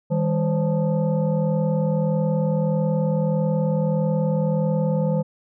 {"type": "tone with frequency modulation", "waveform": "sine", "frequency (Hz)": 158.2, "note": "D#3", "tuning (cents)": 29, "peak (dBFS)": -18, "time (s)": [0.1, 5.23], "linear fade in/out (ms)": 20, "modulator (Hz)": 358, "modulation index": 1.1, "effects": []}